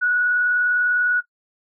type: tone with vibrato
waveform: sine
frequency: 1465 Hz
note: F#6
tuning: 18 cents flat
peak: -16 dBFS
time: 0.01-1.21 s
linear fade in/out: 20 ms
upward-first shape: square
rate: 20 Hz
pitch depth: 16 cents each way
effects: noise-tail reverb RT60 0.1 s tail -17 dB re dry